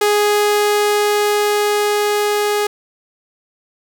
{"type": "tone with level ramp", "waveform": "sawtooth", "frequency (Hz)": 415.3, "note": "G#4", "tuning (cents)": 0, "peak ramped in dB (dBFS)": [-8, -11], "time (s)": [0.01, 2.67], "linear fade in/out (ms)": 5, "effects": []}